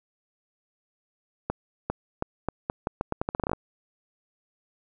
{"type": "accelerating click train", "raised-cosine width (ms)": 1, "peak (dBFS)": -12, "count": 17, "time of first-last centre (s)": [1.5, 3.533], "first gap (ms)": 400, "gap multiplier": 0.81, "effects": []}